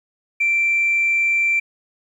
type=tone; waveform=sine; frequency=2349 Hz; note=D7; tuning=in tune; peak=-14 dBFS; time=0.4-1.6 s; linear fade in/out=10 ms; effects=tanh soft clip ceiling -11 dBFS + 9-bit